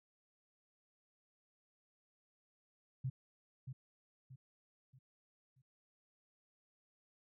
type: tone with echo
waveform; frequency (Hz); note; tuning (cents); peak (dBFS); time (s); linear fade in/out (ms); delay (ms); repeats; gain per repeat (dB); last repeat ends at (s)
sine; 130.81; C3; 0; -35; 3.04-3.1; 10; 630; 4; -8; 5.62
effects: none